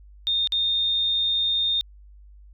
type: tone with dropouts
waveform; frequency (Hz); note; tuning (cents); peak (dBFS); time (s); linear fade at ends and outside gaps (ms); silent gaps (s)
sine; 3655; A#7; -35; -20; 0.27-1.81; 0; 0.473-0.522
effects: added 50 Hz sine -45 dBFS peak until 2.53 s